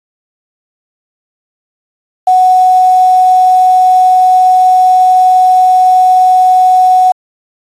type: tone with quantisation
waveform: sine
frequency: 740 Hz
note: F#5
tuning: in tune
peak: -3 dBFS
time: 2.27-7.12 s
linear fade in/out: 5 ms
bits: 5
effects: AAC 32 kbps